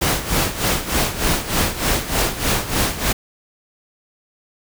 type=noise with tremolo; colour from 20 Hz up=pink; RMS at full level=-17 dBFS; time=0.01-3.13 s; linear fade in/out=10 ms; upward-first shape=sine; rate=3.3 Hz; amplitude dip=75%; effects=none